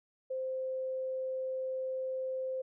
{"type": "tone", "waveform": "sine", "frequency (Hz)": 521, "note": "C5", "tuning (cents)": -7, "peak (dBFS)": -33, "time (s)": [0.3, 2.62], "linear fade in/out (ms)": 10, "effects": []}